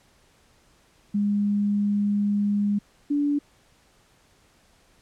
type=tone pair in turn; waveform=sine; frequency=204.5 / 289.2 Hz; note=G#3 / D4; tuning=-26 / -27 cents; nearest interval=tritone; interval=599 cents; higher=second; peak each=-20 dBFS; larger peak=neither; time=1.14-2.79 / 3.1-3.39 s; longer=first; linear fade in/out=10 ms; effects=pink hiss -60 dBFS RMS until 5.01 s + low-pass 10000 Hz 12 dB/octave